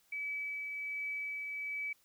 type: tone with tremolo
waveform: sine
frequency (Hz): 2292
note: D7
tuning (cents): -43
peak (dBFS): -35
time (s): 0.12-1.93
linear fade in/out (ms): 5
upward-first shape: triangle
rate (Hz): 1.3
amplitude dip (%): 30
effects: white hiss -70 dBFS RMS until 2.04 s